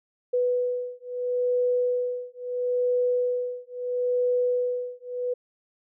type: beating tone pair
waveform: sine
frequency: 493.9 / 494.65 Hz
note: B4 / B4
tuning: 0 / +3 cents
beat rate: 0.75 Hz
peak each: -26 dBFS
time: 0.33-5.34 s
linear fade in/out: 10 ms
effects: none